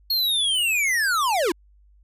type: linear sweep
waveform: square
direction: down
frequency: 4340 to 299.5 Hz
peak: -20 dBFS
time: 0.1-1.52 s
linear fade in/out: 5 ms
effects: added 50 Hz sine -52 dBFS peak until 2.03 s + resampled to 32000 Hz